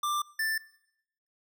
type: tone pair in turn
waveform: square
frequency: 1184 / 1769.7 Hz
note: D6 / A6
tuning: +14 / +10 cents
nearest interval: perfect fifth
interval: 696 cents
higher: second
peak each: -28 dBFS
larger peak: neither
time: 0.03-0.22 / 0.39-0.58 s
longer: neither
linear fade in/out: 5 ms
effects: noise-tail reverb RT60 0.8 s tail -21 dB re dry